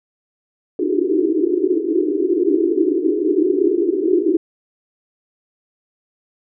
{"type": "band-pass noise", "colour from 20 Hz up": "pink", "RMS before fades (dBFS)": -17, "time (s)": [0.79, 4.37], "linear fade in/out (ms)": 2, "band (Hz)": [300, 410], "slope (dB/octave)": 96, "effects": []}